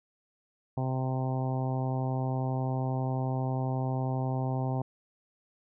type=harmonic tone; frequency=130.3 Hz; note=C3; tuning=7 cents flat; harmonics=1 / 2 / 3 / 4 / 5 / 6 / 7 / 8; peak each=-29 / -36 / -41 / -42 / -40 / -39 / -42 / -50 dBFS; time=0.77-4.82 s; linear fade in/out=5 ms; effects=none